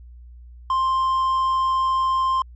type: tone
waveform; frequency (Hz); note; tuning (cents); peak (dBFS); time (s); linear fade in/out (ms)
triangle; 1051; C6; +7; -16; 0.7-2.42; 2
effects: added 60 Hz sine -40 dBFS peak until 2.55 s + resampled to 16000 Hz